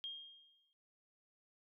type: tone with exponential decay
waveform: sine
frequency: 3226 Hz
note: G7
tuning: 49 cents sharp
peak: -40 dBFS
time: 0.04-0.73 s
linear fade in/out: 0 ms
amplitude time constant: 150 ms
effects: none